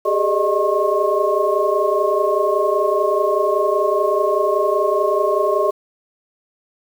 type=tone cluster; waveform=sine; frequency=391.6 / 422.6 / 600 / 625 / 1081 Hz; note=G4 / G#4 / D5 / D#5 / C#6; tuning=-2 / +30 / +37 / +8 / -44 cents; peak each=-21 dBFS; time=0.05-5.71 s; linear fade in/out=10 ms; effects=7-bit